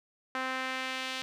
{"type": "tone with band-pass filter sweep", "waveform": "sawtooth", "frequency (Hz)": 260.1, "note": "C4", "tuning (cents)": -10, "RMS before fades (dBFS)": -35, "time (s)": [0.35, 1.22], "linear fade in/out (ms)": 0, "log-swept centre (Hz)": [1500, 3300], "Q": 1.3, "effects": []}